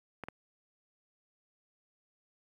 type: clicks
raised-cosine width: 0.5 ms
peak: -25 dBFS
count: 2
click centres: 0.237 / 0.285 s
effects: high-pass 80 Hz 12 dB/octave + 10-bit